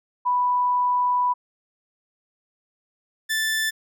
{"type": "tone pair in turn", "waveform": ["sine", "sawtooth"], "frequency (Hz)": [987.8, 1760.1], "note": ["B5", "A6"], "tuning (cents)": [0, 0], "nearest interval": "minor seventh", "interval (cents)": 1000, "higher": "second", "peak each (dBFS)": -18, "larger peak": "neither", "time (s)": [[0.25, 1.34], [3.29, 3.71]], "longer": "first", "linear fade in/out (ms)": 20, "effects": []}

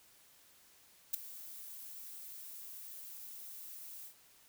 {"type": "noise with ADSR envelope", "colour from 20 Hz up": "violet", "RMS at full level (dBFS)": -30, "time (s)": [1.13, 4.14], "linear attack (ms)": 12, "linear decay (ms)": 7, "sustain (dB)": -19, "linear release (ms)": 88, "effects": ["white hiss -64 dBFS RMS until 4.48 s"]}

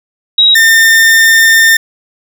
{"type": "tone pair in turn", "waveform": ["sine", "40% pulse"], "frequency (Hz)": [3829, 1807], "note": ["A#7", "A6"], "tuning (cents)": [46, 46], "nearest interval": "octave + minor second", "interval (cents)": 1300, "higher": "first", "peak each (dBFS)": -3, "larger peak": "neither", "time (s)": [[0.38, 0.55], [0.55, 1.77]], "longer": "second", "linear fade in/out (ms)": 5, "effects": []}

